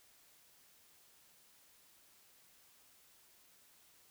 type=silence; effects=white hiss -66 dBFS RMS until 4.1 s